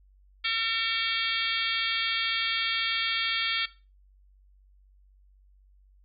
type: harmonic tone with a mistuned harmonic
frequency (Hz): 453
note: A#4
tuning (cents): -50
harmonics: 3 / 4 / 5 / 6 / 7 / 8 / 9 / 10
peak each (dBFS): -35 / -36 / -31 / -36 / -31 / -34 / -41 / -37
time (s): 0.44-3.66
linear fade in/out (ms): 10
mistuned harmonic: 7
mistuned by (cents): +47
effects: noise-tail reverb RT60 0.3 s tail -17 dB re dry + added 48 Hz sine -56 dBFS peak until 6.04 s